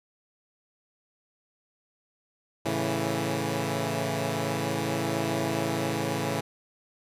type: chord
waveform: 10% pulse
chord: A major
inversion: none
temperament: equal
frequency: 110 / 138.59 / 164.81 Hz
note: A2 / C#3 / E3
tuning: 0 / 0 / 0 cents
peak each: -23 dBFS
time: 2.65-6.41 s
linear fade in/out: 10 ms
effects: resampled to 32000 Hz